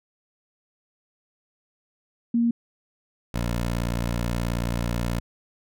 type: tone pair in turn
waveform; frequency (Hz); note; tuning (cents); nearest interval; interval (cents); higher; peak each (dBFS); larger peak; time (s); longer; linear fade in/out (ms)
sine / 15% pulse; 234.4 / 58.6; A#3 / A#1; +10 / +10; 2 octaves; 2400; first; -18; neither; 2.34-2.51 / 3.34-5.2; second; 5
effects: none